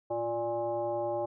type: tone with frequency modulation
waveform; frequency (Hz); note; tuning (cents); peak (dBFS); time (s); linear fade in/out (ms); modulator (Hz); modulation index
sine; 587.3; D5; 0; -29; 0.1-1.26; 10; 237; 1.1
effects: none